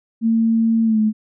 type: tone with pitch glide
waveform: sine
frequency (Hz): 226.3 to 215.8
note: A3 to A3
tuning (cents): +49 to -33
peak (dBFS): -13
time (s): 0.21-1.13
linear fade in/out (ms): 50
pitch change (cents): -82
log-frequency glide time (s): 0.84-0.99
effects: none